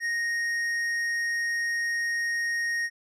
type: tone with tanh clipping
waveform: sine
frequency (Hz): 1864.7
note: A#6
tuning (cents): 0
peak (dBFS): -27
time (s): 0-2.9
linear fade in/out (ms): 50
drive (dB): 9
effects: none

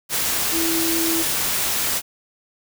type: tone in noise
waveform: sine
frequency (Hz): 329.6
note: E4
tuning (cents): 0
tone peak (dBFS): -22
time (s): 0.51-1.25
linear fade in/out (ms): 50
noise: white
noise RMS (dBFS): -22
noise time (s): 0.09-2.02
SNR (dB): -3
effects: none

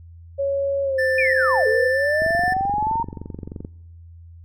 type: tone with pitch glide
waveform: sine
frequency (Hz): 554.4 to 523.3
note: C#5 to C5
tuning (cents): 0 to 0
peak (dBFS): -19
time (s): 0.38-1.88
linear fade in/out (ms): 20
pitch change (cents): -100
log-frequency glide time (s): 0.83-1
type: tone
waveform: triangle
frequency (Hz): 1771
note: A6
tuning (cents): +11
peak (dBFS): -19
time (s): 0.98-2.54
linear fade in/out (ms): 10
type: linear two-way sweep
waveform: sine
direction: down then up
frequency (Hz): 2472 to 429.9 to 929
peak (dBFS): -19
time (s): 1.18-3.03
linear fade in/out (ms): 5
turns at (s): 1.67
type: click train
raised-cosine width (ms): 3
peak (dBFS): -19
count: 34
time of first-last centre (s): 2.22-3.649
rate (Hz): 23.1
effects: noise-tail reverb RT60 1.0 s tail -23 dB re dry + added 84 Hz sine -40 dBFS peak until 4.44 s

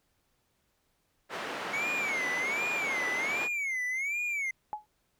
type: band-pass noise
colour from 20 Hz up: white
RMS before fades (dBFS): -37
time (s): 1.29-3.49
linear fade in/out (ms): 50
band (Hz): 230 to 1800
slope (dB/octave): 12
type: tone with vibrato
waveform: triangle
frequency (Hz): 2200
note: C#7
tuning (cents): -14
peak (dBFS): -28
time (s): 1.73-4.51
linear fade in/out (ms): 5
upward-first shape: sine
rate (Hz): 1.3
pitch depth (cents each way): 180
type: tone with exponential decay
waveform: sine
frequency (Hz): 847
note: G#5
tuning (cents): +34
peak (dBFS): -28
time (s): 4.73-4.86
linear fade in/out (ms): 0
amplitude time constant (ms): 27
effects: pink hiss -74 dBFS RMS until 5.19 s

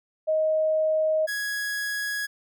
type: tone pair in turn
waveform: sine / 45% pulse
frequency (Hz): 627 / 1666.2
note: D#5 / G#6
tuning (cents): +13 / +5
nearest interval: octave + perfect fourth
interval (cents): 1692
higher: second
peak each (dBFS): -20 / -27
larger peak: first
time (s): 0.27-1.27 / 1.27-2.27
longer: neither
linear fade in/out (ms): 20
effects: none

